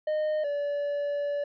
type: tone pair in turn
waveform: triangle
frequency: 614 / 576.2 Hz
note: D#5 / D5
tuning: -23 / -33 cents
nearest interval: minor second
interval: 110 cents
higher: first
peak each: -23 / -25 dBFS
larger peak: first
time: 0.07-0.44 / 0.44-1.44 s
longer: second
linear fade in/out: 5 ms
effects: resampled to 11025 Hz